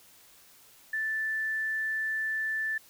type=tone; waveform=sine; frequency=1760 Hz; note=A6; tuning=in tune; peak=-28 dBFS; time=0.93-2.78 s; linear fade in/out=5 ms; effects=white hiss -57 dBFS RMS until 2.89 s